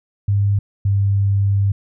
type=tone pair in turn; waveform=sine; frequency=100.7 / 99.43 Hz; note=G2 / G2; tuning=+47 / +25 cents; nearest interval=unison; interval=22 cents; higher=first; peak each=-13 dBFS; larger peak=neither; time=0.28-0.59 / 0.85-1.72 s; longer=second; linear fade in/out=5 ms; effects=none